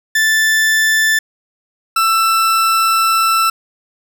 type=tone pair in turn; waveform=40% pulse; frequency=1760 / 1331.5 Hz; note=A6 / E6; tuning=0 / +17 cents; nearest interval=perfect fourth; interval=483 cents; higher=first; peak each=-10 dBFS; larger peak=neither; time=0.15-1.19 / 1.96-3.5 s; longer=second; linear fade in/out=5 ms; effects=none